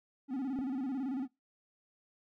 triangle tone with vibrato, 264.4 Hz, C4, 18 cents sharp, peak -31 dBFS, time 0.28-1.28 s, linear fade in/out 50 ms, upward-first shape square, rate 18 Hz, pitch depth 97 cents each way
click, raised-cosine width 2 ms, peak -32 dBFS, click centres 0.589 s
effects noise-tail reverb RT60 0.2 s tail -22 dB re dry

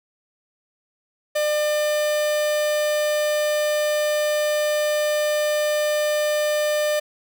45% pulse tone, 600 Hz, D5, 37 cents sharp, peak -19 dBFS, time 1.35-7 s, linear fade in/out 10 ms, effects none

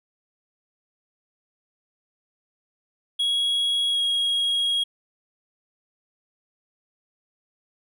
triangle tone with pitch glide, 3322 to 3291 Hz, G#7 to G#7, 0 to -16 cents, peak -19 dBFS, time 3.19-4.84 s, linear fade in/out 10 ms, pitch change -16 cents, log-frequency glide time 3.9-4.01 s, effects none

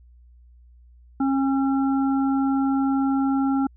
harmonic tone, 271.1 Hz, C#4, 38 cents flat, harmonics 1 / 3 / 5, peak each -19 / -29 / -33 dBFS, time 1.2-3.67 s, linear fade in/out 5 ms, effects added 60 Hz sine -48 dBFS peak until 3.76 s

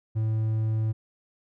triangle tone, 110 Hz, A2, in tune, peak -21 dBFS, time 0.15-0.93 s, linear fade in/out 20 ms, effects none

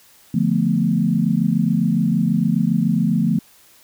sine chord, B half-diminished seventh, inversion first, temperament equal, 146.83 / 174.61 / 220 / 246.9 Hz, D3 / F3 / A3 / B3, 0 / 0 / 0 / 0 cents, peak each -23 / -19 / -19 / -23 dBFS, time 0.34-3.39 s, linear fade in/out 5 ms, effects white hiss -51 dBFS RMS until 3.83 s

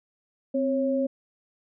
sine tone pair together, 261.6 / 547.9 Hz, C4 / C#5, 0 / -20 cents, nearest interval octave + minor second, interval 1280 cents, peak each -25 dBFS, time 0.54-1.07 s, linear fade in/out 10 ms, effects none

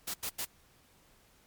white noise bursts, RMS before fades -36 dBFS, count 3, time 0.07-0.453 s, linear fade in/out 10 ms, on 71 ms, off 85 ms, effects pink hiss -64 dBFS RMS until 1.46 s + MP3 96 kbps

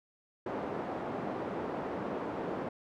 pink band-pass noise, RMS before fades -37 dBFS, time 0.46-2.69 s, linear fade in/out 5 ms, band 250 to 870 Hz, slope 12 dB/octave, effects none

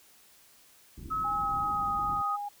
pink low-pass noise, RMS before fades -43 dBFS, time 0.97-2.22 s, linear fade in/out 10 ms, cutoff 350 Hz, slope 48 dB/octave
sine tone with pitch glide, 1286 to 1248.7 Hz, E6 to D#6, -43 to +6 cents, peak -28 dBFS, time 1.1-2.37 s, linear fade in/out 20 ms, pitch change -51 cents, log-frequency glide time 1.32-1.95 s
sine tone with vibrato, 813 Hz, G#5, 37 cents flat, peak -33 dBFS, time 1.24-2.49 s, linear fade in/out 10 ms, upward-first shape square, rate 2.7 Hz, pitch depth 11 cents each way
effects white hiss -59 dBFS RMS until 2.6 s

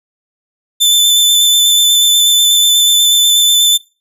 sawtooth tone with vibrato, 3527 Hz, A7, 3 cents sharp, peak -4 dBFS, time 0.8-3.78 s, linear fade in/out 20 ms, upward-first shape square, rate 8.2 Hz, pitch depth 12 cents each way, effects noise-tail reverb RT60 0.3 s tail -22 dB re dry

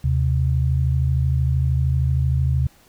sine tone pair together, 77.78 / 130.81 Hz, D#2 / C3, 0 / 0 cents, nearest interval major sixth, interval 900 cents, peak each -19 dBFS, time 0.04-2.67 s, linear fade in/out 5 ms, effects pink hiss -54 dBFS RMS until 2.88 s

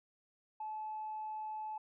triangle tone with tanh clipping, 863 Hz, A5, 34 cents flat, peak -39 dBFS, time 0.6-1.78 s, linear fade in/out 5 ms, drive 4 dB, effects resampled to 8000 Hz

